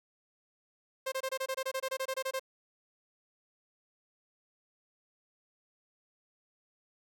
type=tone bursts; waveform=sawtooth; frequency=528 Hz; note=C5; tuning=16 cents sharp; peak=-28 dBFS; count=16; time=1.06-2.396 s; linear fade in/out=10 ms; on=61 ms; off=24 ms; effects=none